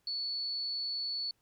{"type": "tone", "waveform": "sine", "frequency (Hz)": 4435, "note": "C#8", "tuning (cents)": 0, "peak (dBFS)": -33, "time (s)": [0.07, 1.31], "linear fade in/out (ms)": 2, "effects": ["pink hiss -75 dBFS RMS until 1.41 s"]}